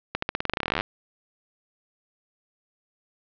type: accelerating click train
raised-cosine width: 0.3 ms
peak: -8 dBFS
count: 22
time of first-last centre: 0.15-0.809 s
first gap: 74 ms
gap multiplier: 0.9
effects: low-pass 4000 Hz 12 dB/octave